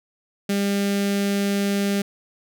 sawtooth tone with notch filter, 200 Hz, G3, 35 cents sharp, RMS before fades -22 dBFS, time 0.49-2.02 s, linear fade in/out 5 ms, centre 990 Hz, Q 1.1, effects none

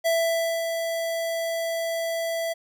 square tone with ADSR envelope, 663 Hz, E5, 10 cents sharp, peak -20 dBFS, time 0.04-2.54 s, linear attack 24 ms, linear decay 560 ms, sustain -6 dB, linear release 19 ms, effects none

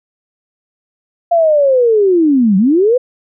sine linear two-way sweep, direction down then up, 695 to 181.9 to 518 Hz, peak -7 dBFS, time 1.31-2.98 s, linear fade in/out 10 ms, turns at 2.57 s, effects none

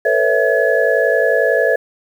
sine tone cluster, 448 / 499.1 / 559 / 657 / 1699 Hz, A4 / B4 / C#5 / E5 / G#6, +31 / +18 / +14 / -6 / +39 cents, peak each -18 dBFS, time 0.05-1.76 s, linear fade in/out 5 ms, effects 7-bit

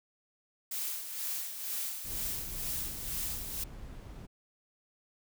blue noise with tremolo, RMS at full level -35 dBFS, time 0.71-3.64 s, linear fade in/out 5 ms, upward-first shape sine, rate 2.1 Hz, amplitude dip 55%
brown noise, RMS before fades -45 dBFS, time 2.04-4.27 s, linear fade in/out 20 ms
effects none

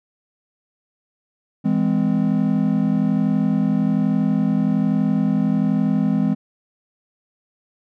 triangle chord, E augmented, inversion none, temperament just, 164.81 / 206 / 257.5 Hz, E3 / G#3 / B#3, 0 / -14 / -28 cents, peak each -20 / -17 / -19 dBFS, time 1.64-6.35 s, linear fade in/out 20 ms, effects none

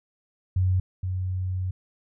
sine tone pair in turn, 92.5 / 92.5 Hz, F#2 / F#2, 0 / 0 cents, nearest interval unison, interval 0 cents, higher neither, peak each -19 / -25 dBFS, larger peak first, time 0.56-0.8 / 1.03-1.71 s, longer second, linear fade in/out 5 ms, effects none

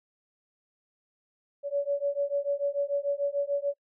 sine beating tone pair, 564 / 570.8 Hz, C#5 / D5, +30 / -49 cents, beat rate 6.8 Hz, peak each -29 dBFS, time 1.63-3.74 s, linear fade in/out 50 ms, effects noise-tail reverb RT60 0.1 s tail -23 dB re dry

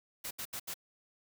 white noise bursts, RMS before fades -40 dBFS, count 4, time 0.24-0.742 s, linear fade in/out 10 ms, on 70 ms, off 74 ms, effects none

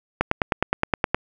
click train, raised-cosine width 0.5 ms, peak -3 dBFS, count 10, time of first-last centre 0.21-1.146 s, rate 9.62 Hz, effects none

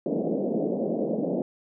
pink band-pass noise, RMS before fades -27 dBFS, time 0.06-1.42 s, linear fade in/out 2 ms, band 180 to 630 Hz, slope 48 dB/octave, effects none

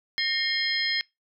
sine tone cluster, 1836 / 2136 / 3233 / 4188 / 5150 Hz, A#6 / C7 / G#7 / C8 / E8, -27 / +35 / -47 / +1 / -41 cents, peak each -30 dBFS, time 0.18-1.01 s, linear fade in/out 0 ms, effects noise-tail reverb RT60 0.2 s tail -24 dB re dry

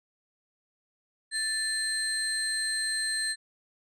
sine tone cluster, 1764 / 4137 / 8400 Hz, A6 / C8 / C9, +4 / -20 / +6 cents, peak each -31 dBFS, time 1.31-3.36 s, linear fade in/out 50 ms, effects tanh soft clip ceiling -20 dBFS

